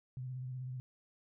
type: tone with vibrato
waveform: sine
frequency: 127.9 Hz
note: C3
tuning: 39 cents flat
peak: -39 dBFS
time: 0.17-0.8 s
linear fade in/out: 0 ms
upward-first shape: square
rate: 16 Hz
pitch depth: 30 cents each way
effects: none